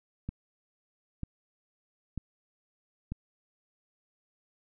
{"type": "click train", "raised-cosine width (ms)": 5, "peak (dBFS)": -22, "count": 4, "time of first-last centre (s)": [0.29, 3.12], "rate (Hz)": 1.06, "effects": []}